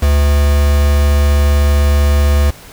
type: tone with quantisation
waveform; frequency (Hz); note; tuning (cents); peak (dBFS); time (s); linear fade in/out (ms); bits
triangle; 72.2; D2; -29; -6; 0.02-2.51; 10; 3
effects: pink hiss -37 dBFS RMS until 2.72 s